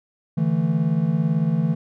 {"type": "chord", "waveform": "triangle", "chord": "D suspended second", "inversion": "none", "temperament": "equal", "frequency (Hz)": [146.83, 164.81, 220], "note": ["D3", "E3", "A3"], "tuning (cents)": [0, 0, 0], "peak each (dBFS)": [-22, -18, -23], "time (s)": [0.37, 1.75], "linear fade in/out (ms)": 10, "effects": []}